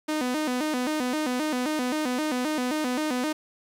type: tone with vibrato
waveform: sawtooth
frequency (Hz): 277.2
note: C#4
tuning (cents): 0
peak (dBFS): -21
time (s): 0.08-3.33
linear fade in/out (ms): 10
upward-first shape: square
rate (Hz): 3.8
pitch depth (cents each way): 180
effects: low-pass 12000 Hz 12 dB/octave + 9-bit